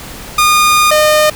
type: tone pair in turn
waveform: sawtooth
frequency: 1220 / 610 Hz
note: D#6 / D#5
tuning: -34 / -34 cents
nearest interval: octave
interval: 1200 cents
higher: first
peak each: -3 dBFS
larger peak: neither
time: 0.38-0.91 / 0.91-1.3 s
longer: first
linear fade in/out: 5 ms
effects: pink hiss -29 dBFS RMS until 1.35 s